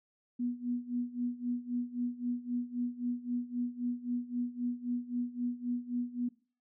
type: tone with tremolo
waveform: sine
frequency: 243.7 Hz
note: B3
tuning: 23 cents flat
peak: -29 dBFS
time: 0.39-6.29 s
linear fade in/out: 10 ms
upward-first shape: sine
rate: 3.8 Hz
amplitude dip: 85%
effects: noise-tail reverb RT60 0.4 s tail -20 dB re dry